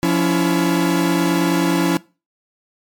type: tone cluster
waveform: 45% pulse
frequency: 175.4 / 282.3 / 332 Hz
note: F3 / C#4 / E4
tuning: +8 / +32 / +12 cents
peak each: -19 dBFS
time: 0.03-1.97 s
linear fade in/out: 0 ms
effects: noise-tail reverb RT60 0.3 s tail -21 dB re dry + MP3 96 kbps